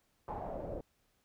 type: noise with low-pass filter sweep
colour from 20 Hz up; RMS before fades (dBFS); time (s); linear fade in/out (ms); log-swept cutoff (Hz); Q
pink; -41; 0.28-0.81; 2; 880 to 510; 4.8
effects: pink hiss -75 dBFS RMS until 1.24 s